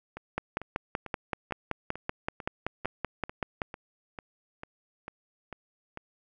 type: two click trains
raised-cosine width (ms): 0.5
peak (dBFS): -24 / -14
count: 14 / 18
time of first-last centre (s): 0.17-5.974 / 0.38-3.618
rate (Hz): 2.24 / 5.25
effects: none